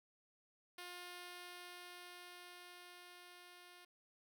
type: tone with level ramp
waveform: 5% pulse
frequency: 355.2 Hz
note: F4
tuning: 29 cents sharp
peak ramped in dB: -37 to -47 dBFS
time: 0.78-3.85 s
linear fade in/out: 5 ms
effects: none